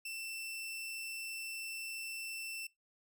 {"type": "tone", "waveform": "sawtooth", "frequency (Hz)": 2677, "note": "E7", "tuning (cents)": 26, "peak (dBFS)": -37, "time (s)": [0.05, 2.67], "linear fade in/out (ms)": 5, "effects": ["noise-tail reverb RT60 0.2 s tail -24 dB re dry"]}